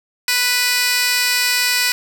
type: tone with high-pass filter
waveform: 15% pulse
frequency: 493.9 Hz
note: B4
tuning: in tune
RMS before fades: -17 dBFS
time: 0.28-1.92 s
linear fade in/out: 2 ms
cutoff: 2800 Hz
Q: 1.4
effects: none